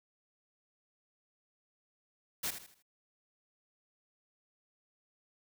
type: noise with echo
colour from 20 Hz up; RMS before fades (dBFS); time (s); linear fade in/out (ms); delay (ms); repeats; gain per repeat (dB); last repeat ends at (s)
white; -35; 2.43-2.51; 10; 79; 4; -9; 2.826
effects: none